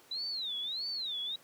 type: tone with vibrato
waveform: sine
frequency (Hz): 3908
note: B7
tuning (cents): -19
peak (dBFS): -34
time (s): 0.11-1.36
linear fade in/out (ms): 5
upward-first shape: sine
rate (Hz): 1.6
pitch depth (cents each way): 260
effects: pink hiss -60 dBFS RMS until 1.43 s + high-pass 200 Hz 12 dB/octave